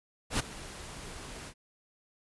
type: noise with ADSR envelope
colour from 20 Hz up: pink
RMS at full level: -27 dBFS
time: 0.3-1.54 s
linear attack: 96 ms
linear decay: 11 ms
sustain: -17 dB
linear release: 64 ms
effects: resampled to 24000 Hz